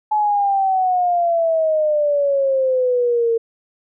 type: exponential sweep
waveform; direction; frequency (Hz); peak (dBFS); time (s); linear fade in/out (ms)
sine; down; 857 to 454.3; -14; 0.11-3.38; 10
effects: none